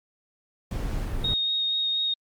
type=noise; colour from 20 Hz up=brown; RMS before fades=-29 dBFS; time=0.71-1.34 s; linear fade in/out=2 ms
type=tone with vibrato; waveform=sine; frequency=3729 Hz; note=A#7; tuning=in tune; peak=-23 dBFS; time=1.24-2.14 s; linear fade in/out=5 ms; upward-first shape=sine; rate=4.2 Hz; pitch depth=11 cents each way
effects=Opus 48 kbps